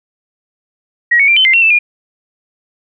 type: tone with pitch steps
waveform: sine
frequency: 1903 / 2223 / 2367 / 3064 / 2087 / 2726 / 2643 / 2424 Hz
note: A#6 / C#7 / D7 / G7 / C7 / F7 / E7 / D#7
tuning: +35 / +4 / +13 / -40 / -5 / -43 / +4 / -46 cents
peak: -6 dBFS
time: 1.11-1.79 s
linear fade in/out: 10 ms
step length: 85 ms
effects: none